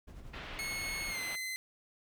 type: noise with tremolo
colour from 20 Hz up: brown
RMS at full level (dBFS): -46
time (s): 0.07-1.13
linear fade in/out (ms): 10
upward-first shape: sine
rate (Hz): 11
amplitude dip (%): 45
type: low-pass noise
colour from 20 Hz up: white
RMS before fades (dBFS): -46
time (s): 0.33-1.36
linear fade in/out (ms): 10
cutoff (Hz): 3200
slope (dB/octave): 24
type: tone with pitch glide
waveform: sawtooth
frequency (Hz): 2183 to 2049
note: C#7 to C7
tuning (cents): -27 to -37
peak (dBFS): -33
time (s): 0.59-1.56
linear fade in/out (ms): 0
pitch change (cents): -110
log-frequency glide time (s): 1.08-1.21
effects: none